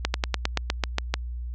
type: slowing click train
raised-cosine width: 0.2 ms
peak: -5 dBFS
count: 10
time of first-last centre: 0.05-1.14 s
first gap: 91 ms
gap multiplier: 1.07
effects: added 60 Hz sine -30 dBFS peak until 1.54 s + low-pass 6000 Hz 12 dB/octave